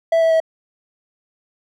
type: tone with pitch steps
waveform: triangle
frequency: 659.3 / 652.9 / 646.5 Hz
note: E5 / E5 / E5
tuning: 0 / -17 / -34 cents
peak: -10 dBFS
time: 0.12-0.402 s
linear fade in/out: 5 ms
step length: 94 ms
effects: none